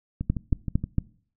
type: two click trains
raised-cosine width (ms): 5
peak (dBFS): -9 / -16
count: 4 / 5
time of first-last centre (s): 0.3-0.983 / 0.21-0.84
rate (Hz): 4.39 / 6.35
effects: noise-tail reverb RT60 0.5 s tail -22 dB re dry